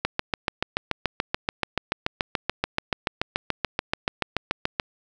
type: click train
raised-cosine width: 0.3 ms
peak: -6 dBFS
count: 34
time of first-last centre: 0.05-4.798 s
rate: 6.95 Hz
effects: none